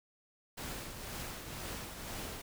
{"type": "noise with tremolo", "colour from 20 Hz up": "pink", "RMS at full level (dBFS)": -41, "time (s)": [0.57, 2.42], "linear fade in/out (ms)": 10, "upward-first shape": "triangle", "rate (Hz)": 2, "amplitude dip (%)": 50, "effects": []}